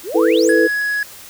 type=exponential sweep; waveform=sine; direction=up; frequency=295.7 to 11000 Hz; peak=-23 dBFS; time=0.03-0.53 s; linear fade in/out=50 ms
type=chord; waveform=sine; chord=E suspended fourth; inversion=none; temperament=just; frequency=329.6 / 439.5 / 494.4 Hz; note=E4 / A4 / B4; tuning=0 / -2 / +2 cents; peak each=-15 dBFS; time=0.14-0.68 s; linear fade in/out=20 ms
type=tone; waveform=triangle; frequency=1676 Hz; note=G#6; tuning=15 cents sharp; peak=-15 dBFS; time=0.49-1.03 s; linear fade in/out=2 ms
effects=white hiss -38 dBFS RMS until 1.29 s